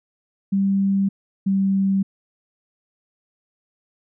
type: tone pair in turn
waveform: sine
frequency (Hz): 196 / 194.31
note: G3 / G3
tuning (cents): 0 / -15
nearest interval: unison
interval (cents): 15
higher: first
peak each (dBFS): -16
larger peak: neither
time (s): 0.52-1.09 / 1.46-2.03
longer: neither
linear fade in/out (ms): 10
effects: none